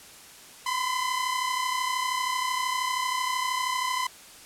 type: tone pair together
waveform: sawtooth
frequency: 1000 / 1032.9 Hz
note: B5 / C6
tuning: +21 / -23 cents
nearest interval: minor second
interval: 56 cents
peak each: -25 dBFS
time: 0.66-4.07 s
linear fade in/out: 5 ms
effects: white hiss -48 dBFS RMS until 4.45 s + low-pass 11000 Hz 12 dB/octave